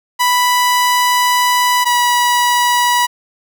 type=tone pair in turn; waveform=sawtooth; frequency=987.8 / 973.1 Hz; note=B5 / B5; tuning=0 / -26 cents; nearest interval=unison; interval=26 cents; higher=first; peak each=-7 dBFS; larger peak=neither; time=0.19-1.85 / 1.85-3.07 s; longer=first; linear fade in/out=20 ms; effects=none